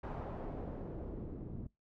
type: noise with low-pass filter sweep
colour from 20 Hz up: pink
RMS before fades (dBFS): -43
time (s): 0.03-1.67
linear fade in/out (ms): 5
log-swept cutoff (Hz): 980 to 250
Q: 1.1
effects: noise-tail reverb RT60 0.2 s tail -23 dB re dry